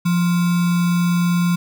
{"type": "tone with sample-and-hold", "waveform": "sine", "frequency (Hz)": 174.61, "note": "F3", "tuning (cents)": 0, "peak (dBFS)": -14, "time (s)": [0.05, 1.56], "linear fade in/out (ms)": 10, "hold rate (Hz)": 1225, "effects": []}